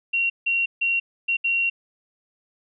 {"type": "tone bursts at uneven times", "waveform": "sine", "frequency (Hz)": 2746, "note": "F7", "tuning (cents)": -30, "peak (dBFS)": -19, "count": 5, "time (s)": [[0.13, 0.3], [0.46, 0.66], [0.81, 1], [1.28, 1.37], [1.44, 1.7]], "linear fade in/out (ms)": 10, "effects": []}